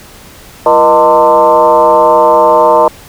sine tone with frequency modulation, 759 Hz, F#5, 44 cents sharp, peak -3 dBFS, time 0.66-2.88 s, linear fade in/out 2 ms, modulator 140 Hz, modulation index 2.2, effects pink hiss -35 dBFS RMS until 3.08 s

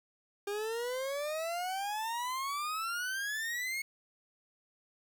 40% pulse exponential sweep, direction up, 400 to 2195 Hz, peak -33 dBFS, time 0.47-3.82 s, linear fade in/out 5 ms, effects 10-bit

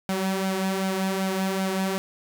sawtooth tone with flanger, 190.9 Hz, G3, 46 cents flat, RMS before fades -26 dBFS, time 0.09-1.98 s, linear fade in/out 0 ms, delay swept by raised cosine 1.3 to 4.1 ms, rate 2.6 Hz, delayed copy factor +0.55, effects none

